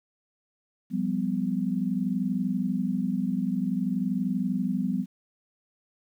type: tone cluster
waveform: sine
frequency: 177.6 / 198.1 / 250.3 Hz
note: F3 / G3 / B3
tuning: +29 / +18 / +23 cents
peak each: -30 / -28 / -29 dBFS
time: 0.9-5.06 s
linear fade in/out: 50 ms
effects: 10-bit